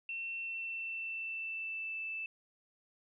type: tone with pitch glide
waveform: sine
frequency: 2700 to 2641 Hz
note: E7 to E7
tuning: +41 to +3 cents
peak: -37 dBFS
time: 0.09-2.26 s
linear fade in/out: 2 ms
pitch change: -38 cents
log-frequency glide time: 0.42-2 s
effects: none